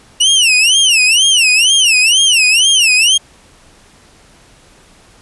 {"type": "tone with vibrato", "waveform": "sawtooth", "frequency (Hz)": 2831, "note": "F7", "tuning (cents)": 23, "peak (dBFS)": -4, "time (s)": [0.2, 3.18], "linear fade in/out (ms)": 10, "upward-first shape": "sine", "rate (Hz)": 2.1, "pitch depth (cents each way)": 230, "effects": ["pink hiss -45 dBFS RMS until 5.21 s", "resampled to 24000 Hz"]}